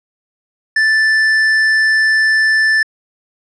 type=tone with tanh clipping; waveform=sine; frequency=1760 Hz; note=A6; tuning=in tune; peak=-11 dBFS; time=0.76-2.83 s; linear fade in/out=5 ms; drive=9 dB; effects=low-pass 8000 Hz 12 dB/octave